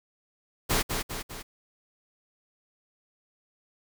pink noise with echo, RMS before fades -25 dBFS, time 0.69-0.83 s, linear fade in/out 20 ms, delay 200 ms, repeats 3, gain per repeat -5 dB, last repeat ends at 1.43 s, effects none

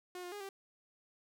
sawtooth tone with pitch steps, 360.8 / 355 / 410.7 / 390.9 Hz, F#4 / F4 / G#4 / G4, -44 / +28 / -19 / -5 cents, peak -39 dBFS, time 0.15-0.49 s, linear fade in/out 2 ms, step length 85 ms, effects none

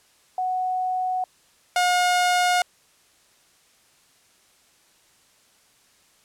sine / sawtooth tone pair in turn, 740 / 718.1 Hz, F#5 / F5, 0 / +48 cents, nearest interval minor second, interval 52 cents, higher first, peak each -22 / -14 dBFS, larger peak second, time 0.38-1.24 / 1.76-2.62 s, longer neither, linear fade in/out 2 ms, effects white hiss -59 dBFS RMS until 6.24 s + low-pass 10000 Hz 12 dB/octave

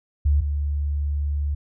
sine tone pair in turn, 72.5 / 72.5 Hz, D2 / D2, -22 / -22 cents, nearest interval unison, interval 0 cents, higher neither, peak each -15 / -21 dBFS, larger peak first, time 0.25-0.41 / 0.41-1.55 s, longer second, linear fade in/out 10 ms, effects none

